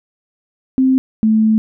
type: tone pair in turn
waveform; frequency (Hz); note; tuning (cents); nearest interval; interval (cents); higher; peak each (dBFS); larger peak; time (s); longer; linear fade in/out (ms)
sine; 261.6 / 218.7; C4 / A3; 0 / -10; minor third; 310; first; -9; neither; 0.78-0.98 / 1.23-1.58; second; 0
effects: none